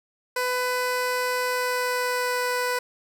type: tone with pitch glide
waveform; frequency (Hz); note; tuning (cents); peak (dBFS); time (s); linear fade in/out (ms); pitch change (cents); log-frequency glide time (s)
15% pulse; 500 to 496; B4 to B4; +21 to +7; -17; 0.36-2.79; 5; -14; 1.47-2.39
effects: none